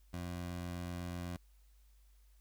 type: tone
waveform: 20% pulse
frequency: 88 Hz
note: F2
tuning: 14 cents sharp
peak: -35 dBFS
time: 0.13-1.37 s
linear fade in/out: 10 ms
effects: added 50 Hz sine -61 dBFS peak until 2.4 s + white hiss -75 dBFS RMS until 2.4 s